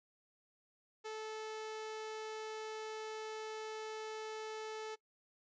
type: tone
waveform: sawtooth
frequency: 436 Hz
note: A4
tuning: 16 cents flat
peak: -38 dBFS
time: 1.04-4.96 s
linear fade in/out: 20 ms
effects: noise-tail reverb RT60 0.1 s tail -22 dB re dry + resampled to 16000 Hz